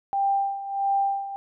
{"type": "tone with tremolo", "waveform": "sine", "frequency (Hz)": 791, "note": "G5", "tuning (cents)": 15, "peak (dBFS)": -19, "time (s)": [0.13, 1.36], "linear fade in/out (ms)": 0, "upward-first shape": "sine", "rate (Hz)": 1.5, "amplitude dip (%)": 75, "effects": []}